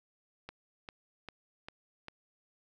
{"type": "click train", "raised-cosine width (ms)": 0.3, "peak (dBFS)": -27, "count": 5, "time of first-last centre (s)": [0.49, 2.084], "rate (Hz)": 2.51, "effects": []}